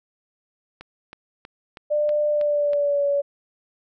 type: click train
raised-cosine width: 0.3 ms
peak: -23 dBFS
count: 7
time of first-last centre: 0.81-2.733 s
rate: 3.12 Hz
type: tone with pitch glide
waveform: sine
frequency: 596 to 567.8 Hz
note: D5 to C#5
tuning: +25 to +41 cents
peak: -18 dBFS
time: 1.9-3.22 s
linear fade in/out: 20 ms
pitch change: -84 cents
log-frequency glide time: 2.29-3.06 s
effects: none